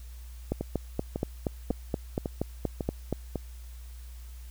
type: two click trains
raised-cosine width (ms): 2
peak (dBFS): -17 / -14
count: 6 / 12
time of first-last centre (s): 0.61-3.357 / 0.52-3.127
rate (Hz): 1.82 / 4.22
effects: added 60 Hz sine -41 dBFS peak until 4.5 s + white hiss -57 dBFS RMS until 4.5 s